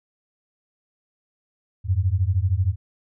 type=beating tone pair; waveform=sine; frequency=87.1 / 100.1 Hz; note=F2 / G2; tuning=-4 / +37 cents; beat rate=13 Hz; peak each=-21 dBFS; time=1.84-2.76 s; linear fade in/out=50 ms; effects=none